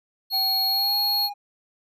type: tone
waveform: square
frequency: 4307 Hz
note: C8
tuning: 49 cents sharp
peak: -21 dBFS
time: 0.3-1.3 s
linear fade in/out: 50 ms
type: tone with pitch glide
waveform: triangle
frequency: 770 to 815.8 Hz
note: G5 to G#5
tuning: -31 to -31 cents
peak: -29 dBFS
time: 0.32-1.34 s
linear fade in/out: 20 ms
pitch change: +100 cents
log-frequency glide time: 0.67-0.96 s
effects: none